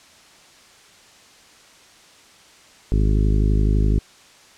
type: harmonic tone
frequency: 51.91 Hz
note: G#1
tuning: in tune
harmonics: 1 / 2 / 3 / 4 / 5 / 6 / 7 / 8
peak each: -16 / -22 / -26 / -28 / -30 / -32 / -33 / -34 dBFS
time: 2.92-3.99 s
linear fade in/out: 0 ms
effects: white hiss -49 dBFS RMS until 4.57 s + low-pass 7000 Hz 12 dB/octave